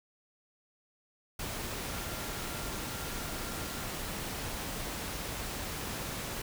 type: tone in noise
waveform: sine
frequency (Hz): 1383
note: F6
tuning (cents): -17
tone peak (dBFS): -49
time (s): 1.89-3.88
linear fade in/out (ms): 5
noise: pink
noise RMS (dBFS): -38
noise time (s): 1.39-6.42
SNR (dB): -14
effects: none